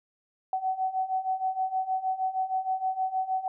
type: beating tone pair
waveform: sine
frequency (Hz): 751 / 757.4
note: F#5 / F#5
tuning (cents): +26 / +40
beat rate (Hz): 6.4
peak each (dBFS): -31 / -28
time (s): 0.53-3.48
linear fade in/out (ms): 2
effects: none